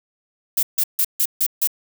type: noise bursts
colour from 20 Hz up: violet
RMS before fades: -18 dBFS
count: 6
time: 0.57-1.674 s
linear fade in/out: 5 ms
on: 59 ms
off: 150 ms
effects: none